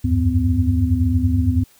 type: tone cluster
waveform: sine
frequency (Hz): 77.8 / 90.2 / 99.2 / 253.7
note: D#2 / F#2 / G2 / B3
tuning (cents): 0 / -44 / +21 / +47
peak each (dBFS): -20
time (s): 0.04-1.64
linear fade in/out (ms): 10
effects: white hiss -53 dBFS RMS until 1.79 s